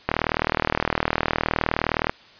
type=click train; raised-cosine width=0.5 ms; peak=-4 dBFS; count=80; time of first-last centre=0.09-2.095 s; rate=39.4 Hz; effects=white hiss -49 dBFS RMS until 2.39 s + resampled to 11025 Hz